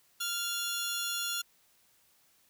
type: tone pair together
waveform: 15% pulse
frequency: 1396.9 / 3412 Hz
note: F6 / G#7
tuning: 0 / +46 cents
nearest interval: octave + minor third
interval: 1546 cents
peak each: -28 dBFS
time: 0.2-1.42 s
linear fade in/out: 10 ms
effects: white hiss -67 dBFS RMS until 2.49 s